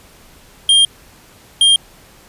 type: tone bursts at uneven times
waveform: square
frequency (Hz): 3205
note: G7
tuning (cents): +38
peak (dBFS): -8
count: 2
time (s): 0.69-0.85 / 1.61-1.76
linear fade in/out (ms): 2
effects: pink hiss -45 dBFS RMS until 2.28 s + resampled to 32000 Hz